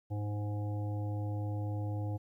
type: harmonic tone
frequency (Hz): 103.83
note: G#2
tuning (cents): 0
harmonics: 1 / 3 / 5 / 7 / 8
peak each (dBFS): -33 / -43 / -47 / -50 / -51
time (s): 0.1-2.18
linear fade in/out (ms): 20
effects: 12-bit